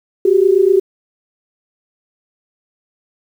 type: tone pair together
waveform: sine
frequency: 370 / 398.2 Hz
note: F#4 / G4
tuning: 0 / +27 cents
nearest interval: minor second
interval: 127 cents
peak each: -11 dBFS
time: 0.25-0.8 s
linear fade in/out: 5 ms
effects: 7-bit